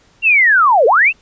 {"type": "linear two-way sweep", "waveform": "sine", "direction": "down then up", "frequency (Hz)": [2794, 416.8, 2794], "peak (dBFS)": -7, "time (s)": [0.22, 1.13], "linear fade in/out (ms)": 50, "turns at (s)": 0.86, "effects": ["pink hiss -52 dBFS RMS until 1.21 s", "resampled to 16000 Hz"]}